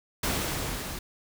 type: noise with level ramp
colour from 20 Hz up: pink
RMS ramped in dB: -27 to -37 dBFS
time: 0.23-0.99 s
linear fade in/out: 5 ms
effects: none